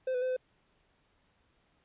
triangle tone with pitch steps, 517 / 498.3 / 513 / 510 Hz, C5 / B4 / C5 / C5, -21 / +15 / -34 / -44 cents, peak -27 dBFS, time 0.07-0.366 s, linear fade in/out 5 ms, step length 74 ms, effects pink hiss -71 dBFS RMS until 1.84 s + resampled to 8000 Hz

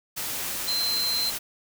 sine tone in noise, 4106 Hz, C8, 33 cents flat, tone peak -24 dBFS, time 0.67-1.31 s, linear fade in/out 20 ms, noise white, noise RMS -31 dBFS, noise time 0.16-1.39 s, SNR +4 dB, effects none

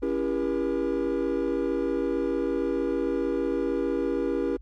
triangle chord, C# diminished seventh, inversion none, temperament just, 277.2 / 332.6 / 399.1 / 479 Hz, C#4 / E4 / G4 / Bb4, 0 / +16 / +31 / +47 cents, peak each -28 dBFS, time 0.02-4.57 s, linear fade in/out 10 ms, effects added 50 Hz sine -43 dBFS peak until 4.61 s + Opus 24 kbps

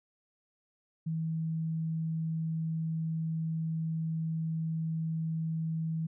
sine tone, 161.3 Hz, E3, 37 cents flat, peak -30 dBFS, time 1.06-6.07 s, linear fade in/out 10 ms, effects none

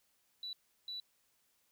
triangle tone bursts at uneven times, 3951 Hz, B7, in tune, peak -37 dBFS, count 2, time 0.43-0.53 / 0.88-1 s, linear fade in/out 2 ms, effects tanh soft clip ceiling -38 dBFS + white hiss -75 dBFS RMS until 1.71 s

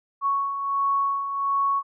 sine beating tone pair, 1108.7 / 1110.1 Hz, C#6 / C#6, 0 / +2 cents, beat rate 1.4 Hz, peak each -30 / -22 dBFS, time 0.21-1.83 s, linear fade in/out 50 ms, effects none

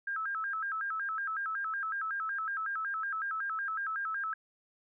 sine tone with vibrato, 1447 Hz, F#6, 39 cents flat, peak -32 dBFS, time 0.07-4.34 s, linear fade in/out 5 ms, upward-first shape square, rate 5.4 Hz, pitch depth 180 cents each way, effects none

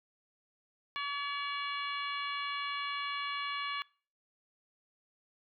harmonic tone with a mistuned harmonic, 569 Hz, C#5, 45 cents sharp, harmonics 2 / 3 / 4 / 5 / 6 / 7, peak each -37 / -42 / -41 / -43 / -45 / -48 dBFS, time 0.96-3.82 s, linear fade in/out 0 ms, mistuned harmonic 7, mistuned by +72 cents, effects noise-tail reverb RT60 0.4 s tail -23 dB re dry

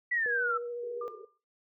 sine exponential sweep, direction down, 1982 to 1304 Hz, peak -27 dBFS, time 0.11-0.58 s, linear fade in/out 10 ms
sine tone with vibrato, 479.5 Hz, A#4, 49 cents sharp, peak -35 dBFS, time 0.26-1.08 s, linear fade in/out 0 ms, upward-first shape triangle, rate 14 Hz, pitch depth 21 cents each way
white band-pass noise, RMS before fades -47 dBFS, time 0.83-1.25 s, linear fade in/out 5 ms, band 390 to 460 Hz, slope 96 dB/octave
sine tone with exponential decay, 1197 Hz, D6, 33 cents sharp, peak -36 dBFS, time 1.01-1.38 s, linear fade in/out 5 ms, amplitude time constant 79 ms
effects noise-tail reverb RT60 0.3 s tail -17 dB re dry

